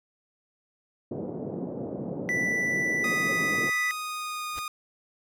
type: band-pass noise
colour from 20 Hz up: pink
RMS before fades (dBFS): -34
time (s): 1.11-3.7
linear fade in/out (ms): 5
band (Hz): 150 to 560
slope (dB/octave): 24
type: tone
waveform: triangle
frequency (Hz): 1975.5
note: B6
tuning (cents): 0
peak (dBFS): -23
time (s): 2.29-3.91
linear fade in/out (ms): 0
type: tone with pitch glide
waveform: sawtooth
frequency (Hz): 1244.5 to 1230.2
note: D#6 to D#6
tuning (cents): 0 to -20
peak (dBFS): -28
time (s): 3.04-4.68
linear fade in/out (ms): 2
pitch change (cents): -20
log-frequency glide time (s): 3.92-4.45
type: noise with exponential growth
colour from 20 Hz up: pink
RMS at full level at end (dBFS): -35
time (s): 4.51-4.59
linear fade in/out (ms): 0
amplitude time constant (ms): 16
effects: none